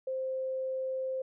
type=tone; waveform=sine; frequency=523.3 Hz; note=C5; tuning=in tune; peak=-31 dBFS; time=0.07-1.22 s; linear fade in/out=5 ms; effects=none